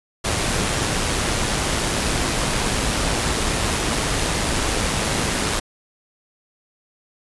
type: noise with amplitude modulation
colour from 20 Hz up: pink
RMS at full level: -20 dBFS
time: 0.24-5.6 s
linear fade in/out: 10 ms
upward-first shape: sine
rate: 109 Hz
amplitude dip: 30%
effects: resampled to 24000 Hz